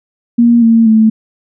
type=tone with pitch steps; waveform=sine; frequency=236 / 227.8 / 219.9 Hz; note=A#3 / A#3 / A3; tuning=+22 / -40 / -1 cents; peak=-4 dBFS; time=0.38-1.1 s; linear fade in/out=10 ms; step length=240 ms; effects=none